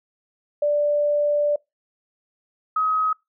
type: tone pair in turn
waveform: sine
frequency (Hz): 587.3 / 1268.4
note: D5 / D#6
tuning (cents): 0 / +33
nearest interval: octave + minor second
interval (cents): 1333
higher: second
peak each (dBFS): -17 / -18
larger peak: first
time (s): 0.62-1.56 / 2.76-3.13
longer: first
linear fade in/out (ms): 5
effects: noise-tail reverb RT60 0.2 s tail -25 dB re dry